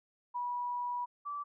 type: tone pair in turn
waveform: sine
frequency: 975 / 1159.5 Hz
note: B5 / D6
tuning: -23 / -22 cents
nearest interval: minor third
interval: 301 cents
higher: second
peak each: -33 / -36 dBFS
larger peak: first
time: 0.34-1.06 / 1.25-1.44 s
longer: first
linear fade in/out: 20 ms
effects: none